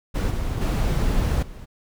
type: noise with level steps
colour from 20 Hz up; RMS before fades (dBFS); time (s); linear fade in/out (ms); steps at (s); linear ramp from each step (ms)
brown; -22 / -26 / -21 / -38; 0.14-1.66; 20; 0.3 / 0.61 / 1.42; 10
effects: none